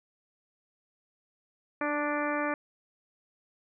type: harmonic tone with a mistuned harmonic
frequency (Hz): 293.7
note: D4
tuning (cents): 0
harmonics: 1 / 2 / 3 / 4 / 5 / 6 / 7 / 8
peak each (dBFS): -33 / -33 / -37 / -35 / -38 / -37 / -42 / -41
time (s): 1.81-2.54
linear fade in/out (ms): 2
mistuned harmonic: 1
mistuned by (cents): +16
effects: none